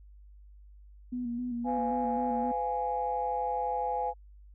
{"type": "tone with vibrato", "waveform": "sine", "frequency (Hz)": 242.3, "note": "B3", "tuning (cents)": -33, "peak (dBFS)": -31, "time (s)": [1.12, 2.52], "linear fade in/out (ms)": 10, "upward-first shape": "square", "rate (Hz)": 3.8, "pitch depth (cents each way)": 36}
{"type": "chord", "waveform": "sine", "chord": "F diminished", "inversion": "second", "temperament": "equal with one note detuned", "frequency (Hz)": [503.7, 698.5, 830.6], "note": ["Cb5", "F5", "Ab5"], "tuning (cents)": [34, 0, 0], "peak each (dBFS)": [-34, -35, -30], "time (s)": [1.64, 4.14], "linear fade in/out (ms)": 50}
{"effects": ["tanh soft clip ceiling -19 dBFS", "added 50 Hz sine -50 dBFS peak until 4.54 s"]}